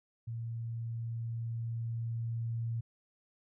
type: tone with level ramp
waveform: sine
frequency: 115.4 Hz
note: A#2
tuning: 17 cents flat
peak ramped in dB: -36 to -32 dBFS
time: 0.27-2.81 s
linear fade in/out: 10 ms
effects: none